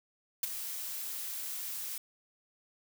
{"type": "noise with ADSR envelope", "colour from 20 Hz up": "blue", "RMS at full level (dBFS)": -29, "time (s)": [0.43, 1.98], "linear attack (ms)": 3, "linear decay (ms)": 21, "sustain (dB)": -10, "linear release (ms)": 3, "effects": []}